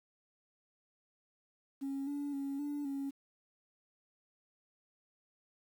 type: tone with pitch steps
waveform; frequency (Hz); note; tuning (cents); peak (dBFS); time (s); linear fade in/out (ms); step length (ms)
sine; 273.9 / 286.5 / 276.8 / 290.1 / 276; C#4 / D4 / C#4 / D4 / C#4; -21 / -43 / -2 / -21 / -7; -34; 1.81-3.11; 20; 260
effects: tanh soft clip ceiling -32 dBFS + 10-bit